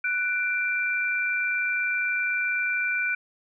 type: tone pair together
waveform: sine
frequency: 1484.8 / 2357 Hz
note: F#6 / D7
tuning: +6 / +6 cents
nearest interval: minor sixth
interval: 800 cents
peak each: -26 dBFS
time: 0.04-3.15 s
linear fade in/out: 5 ms
effects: none